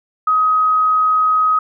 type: tone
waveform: sine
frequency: 1262 Hz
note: D#6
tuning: 24 cents sharp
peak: -11 dBFS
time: 0.27-1.59 s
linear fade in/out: 5 ms
effects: none